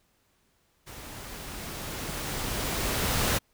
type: noise with level ramp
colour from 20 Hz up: pink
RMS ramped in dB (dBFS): -44 to -25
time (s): 0.86-3.39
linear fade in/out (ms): 20
effects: pink hiss -69 dBFS RMS until 3.53 s